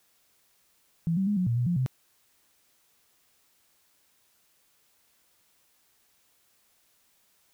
sine tone with pitch steps, 166.4 / 192 / 206.7 / 182.2 / 117.6 / 122.1 / 174.6 / 129.1 Hz, E3 / G3 / G#3 / F#3 / A#2 / B2 / F3 / C3, +17 / -36 / -8 / -26 / +16 / -19 / 0 / -23 cents, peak -23 dBFS, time 1.07-1.862 s, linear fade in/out 0 ms, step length 99 ms, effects white hiss -67 dBFS RMS until 7.53 s

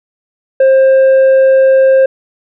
sine tone with tanh clipping, 531 Hz, C5, 25 cents sharp, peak -5 dBFS, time 0.6-2.06 s, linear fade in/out 5 ms, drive 4 dB, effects none

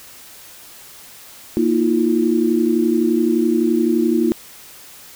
sine chord, Bb suspended fourth, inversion none, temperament equal with one note detuned, 233.1 / 317.5 / 349.2 Hz, Bb3 / Eb4 / F4, 0 / +35 / 0 cents, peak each -18 dBFS, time 1.57-4.32 s, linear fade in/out 0 ms, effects white hiss -41 dBFS RMS until 5.15 s

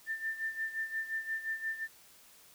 sine tone with tremolo, 1787 Hz, A6, 26 cents sharp, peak -31 dBFS, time 0.06-1.88 s, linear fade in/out 50 ms, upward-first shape sine, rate 5.7 Hz, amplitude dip 75%, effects white hiss -59 dBFS RMS until 2.54 s

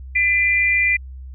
sine tone pair together, 2010 / 2383 Hz, B6 / D7, +30 / +25 cents, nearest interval minor third, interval 295 cents, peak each -17 dBFS, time 0.15-0.97 s, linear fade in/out 10 ms, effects added 65 Hz sine -32 dBFS peak until 1.34 s

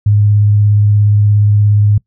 sine tone with vibrato, 103.83 Hz, G#2, in tune, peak -6 dBFS, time 0.06-1.98 s, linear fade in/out 5 ms, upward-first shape sine, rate 17 Hz, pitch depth 14 cents each way, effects noise-tail reverb RT60 0.1 s tail -22 dB re dry

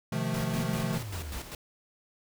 square chord, F dominant seventh, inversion second, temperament equal with one note detuned, 127.6 / 155.56 / 174.61 / 220 Hz, C3 / Eb3 / F3 / A3, -43 / 0 / 0 / 0 cents, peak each -35 dBFS, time 0.12-0.98 s, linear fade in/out 5 ms
pink noise with tremolo, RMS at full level -39 dBFS, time 0.34-1.55 s, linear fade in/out 2 ms, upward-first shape square, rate 5.1 Hz, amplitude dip 55%
sine exponential sweep, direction down, 262.2 to 57.8 Hz, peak -36 dBFS, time 0.55-1.42 s, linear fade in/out 20 ms
effects none

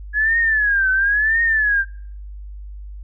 sine tone with vibrato, 1680 Hz, G#6, 19 cents sharp, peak -14 dBFS, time 0.13-1.85 s, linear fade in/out 50 ms, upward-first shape triangle, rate 0.97 Hz, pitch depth 180 cents each way, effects noise-tail reverb RT60 0.6 s tail -26 dB re dry + added 50 Hz sine -31 dBFS peak until 3.03 s

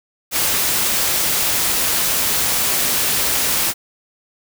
white noise, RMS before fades -18 dBFS, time 0.31-3.74 s, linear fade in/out 50 ms, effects none

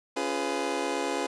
25% pulse chord, C# dominant seventh, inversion none, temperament just, 277.2 / 346.5 / 415.8 / 498.9 Hz, C#4 / E#4 / G#4 / B4, 0 / -14 / +2 / +17 cents, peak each -30 dBFS, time 0.16-1.27 s, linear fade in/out 10 ms, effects resampled to 22050 Hz + 9-bit

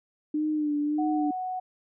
sine tone with vibrato, 300 Hz, D4, 37 cents sharp, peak -24 dBFS, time 0.34-1.31 s, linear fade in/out 5 ms, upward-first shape sine, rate 1.7 Hz, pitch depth 42 cents each way
sine tone, 740 Hz, F#5, in tune, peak -29 dBFS, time 0.98-1.6 s, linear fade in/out 10 ms
effects none

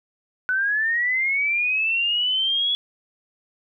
sine linear sweep, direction up, 1483 to 3391 Hz, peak -19 dBFS, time 0.49-2.75 s, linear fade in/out 0 ms, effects none

